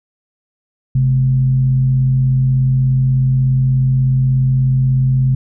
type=tone with frequency modulation; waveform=sine; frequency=131.1 Hz; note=C3; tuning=4 cents sharp; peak=-10 dBFS; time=0.95-5.35 s; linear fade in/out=5 ms; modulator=83.4 Hz; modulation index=0.28; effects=none